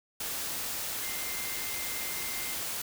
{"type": "tone in noise", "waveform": "sine", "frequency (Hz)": 2093, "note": "C7", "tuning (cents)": 0, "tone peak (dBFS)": -42, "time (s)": [1.03, 2.54], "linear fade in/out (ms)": 5, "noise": "white", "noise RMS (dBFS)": -35, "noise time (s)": [0.2, 2.82], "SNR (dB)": -10, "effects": []}